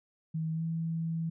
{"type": "tone with pitch glide", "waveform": "sine", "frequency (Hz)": [160, 163.93], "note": ["D#3", "E3"], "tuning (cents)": [49, -9], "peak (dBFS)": -30, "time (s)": [0.34, 1.3], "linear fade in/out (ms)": 10, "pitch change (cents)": 42, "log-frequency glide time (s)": [0.53, 0.63], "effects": []}